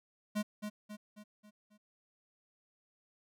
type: tone with echo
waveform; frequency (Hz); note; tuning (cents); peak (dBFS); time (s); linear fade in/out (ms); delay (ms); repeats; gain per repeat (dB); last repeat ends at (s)
square; 210; G#3; +19; -32; 0.35-0.43; 20; 270; 5; -6; 1.78
effects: none